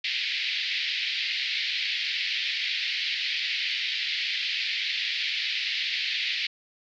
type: band-pass noise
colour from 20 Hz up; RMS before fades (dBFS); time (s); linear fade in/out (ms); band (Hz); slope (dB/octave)
pink; -29; 0.04-6.47; 5; 2000 to 4600; 48
effects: none